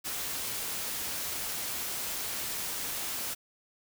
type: noise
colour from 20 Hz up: white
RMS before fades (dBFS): -35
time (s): 0.04-3.35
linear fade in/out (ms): 20
effects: none